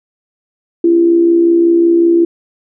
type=tone with amplitude modulation; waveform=sine; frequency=339.1 Hz; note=E4; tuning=49 cents sharp; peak=-4 dBFS; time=0.84-2.25 s; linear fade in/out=5 ms; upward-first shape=sine; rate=65.4 Hz; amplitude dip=45%; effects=none